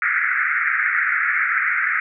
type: band-pass noise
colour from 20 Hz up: white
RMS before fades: -20 dBFS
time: 0.02-2 s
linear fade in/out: 2 ms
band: 1300 to 2200 Hz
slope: 96 dB/octave
effects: none